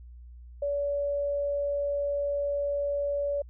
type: tone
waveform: sine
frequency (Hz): 571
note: D5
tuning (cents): -49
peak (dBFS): -26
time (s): 0.62-3.42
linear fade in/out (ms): 5
effects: added 60 Hz sine -44 dBFS peak until 3.49 s